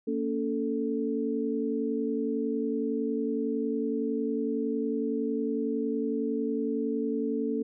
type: tone cluster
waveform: sine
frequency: 231.2 / 282.1 / 440.5 Hz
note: A#3 / C#4 / A4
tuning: -14 / +30 / +2 cents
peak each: -31 dBFS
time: 0.07-7.63 s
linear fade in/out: 10 ms
effects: none